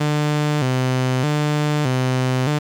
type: tone with vibrato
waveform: sawtooth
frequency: 138.59 Hz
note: C#3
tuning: in tune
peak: -13 dBFS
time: 0-2.59 s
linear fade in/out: 10 ms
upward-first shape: square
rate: 0.81 Hz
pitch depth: 130 cents each way
effects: low-pass 7000 Hz 12 dB/octave + 7-bit